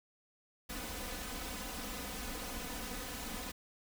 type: noise with comb filter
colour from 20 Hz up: pink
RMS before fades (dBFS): -42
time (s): 0.69-3.52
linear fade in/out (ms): 10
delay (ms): 4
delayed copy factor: +0.85
effects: none